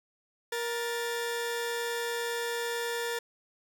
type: tone pair together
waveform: sawtooth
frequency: 470.5 / 1760 Hz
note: A#4 / A6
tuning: +16 / 0 cents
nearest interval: octave + major seventh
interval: 2284 cents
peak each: -28 / -33 dBFS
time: 0.52-3.19 s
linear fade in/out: 5 ms
effects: none